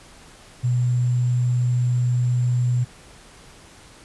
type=tone with sample-and-hold; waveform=sine; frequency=123.4 Hz; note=B2; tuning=1 cent flat; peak=-17 dBFS; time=0.63-2.85 s; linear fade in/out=20 ms; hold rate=7350 Hz; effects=pink hiss -47 dBFS RMS until 4.04 s + resampled to 24000 Hz